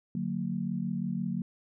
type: chord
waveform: sine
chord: D augmented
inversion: none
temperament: just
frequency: 146.83 / 183.54 / 229.4 Hz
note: D3 / F#3 / A#3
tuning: 0 / -14 / -28 cents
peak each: -37 / -32 / -34 dBFS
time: 0.15-1.42 s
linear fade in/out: 2 ms
effects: none